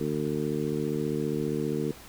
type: harmonic tone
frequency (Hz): 75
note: D2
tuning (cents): +37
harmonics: 2 / 3 / 4 / 5 / 6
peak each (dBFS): -33 / -33 / -33 / -33 / -33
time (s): 0-1.92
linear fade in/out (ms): 10
effects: pink hiss -48 dBFS RMS until 2.08 s